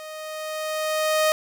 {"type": "tone with level ramp", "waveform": "sawtooth", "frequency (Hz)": 622, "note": "D#5", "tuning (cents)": -1, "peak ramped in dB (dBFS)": [-32, -13], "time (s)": [0, 1.32], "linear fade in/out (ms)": 0, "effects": []}